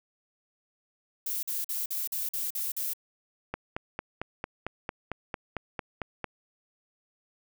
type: noise bursts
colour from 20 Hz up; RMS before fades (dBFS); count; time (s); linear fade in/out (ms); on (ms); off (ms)
violet; -32; 8; 1.26-2.935; 5; 170; 45
type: click train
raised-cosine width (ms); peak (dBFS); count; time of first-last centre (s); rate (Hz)
0.5; -17; 13; 3.54-6.243; 4.44
effects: none